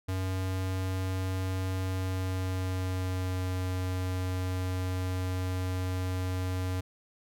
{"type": "tone with pitch glide", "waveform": "square", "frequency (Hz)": [93.7, 92.2], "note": ["F#2", "F#2"], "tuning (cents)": [22, -6], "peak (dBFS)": -30, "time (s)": [0.08, 6.81], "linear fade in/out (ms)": 10, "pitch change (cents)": -28, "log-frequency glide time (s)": [1.78, 3.47], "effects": []}